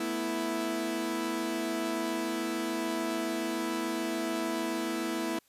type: chord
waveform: sawtooth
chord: A suspended second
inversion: none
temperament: equal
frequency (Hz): 220 / 246.9 / 329.6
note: A3 / B3 / E4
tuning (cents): 0 / 0 / 0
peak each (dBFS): -34 / -33 / -28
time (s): 0-5.39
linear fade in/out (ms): 5
effects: white hiss -67 dBFS RMS until 5.48 s + resampled to 32000 Hz